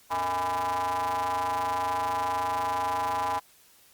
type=ring-modulated tone; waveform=square; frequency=89.8 Hz; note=F2; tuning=49 cents sharp; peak=-24 dBFS; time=0.1-3.4 s; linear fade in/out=20 ms; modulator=911 Hz; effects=white hiss -58 dBFS RMS until 3.93 s + Opus 48 kbps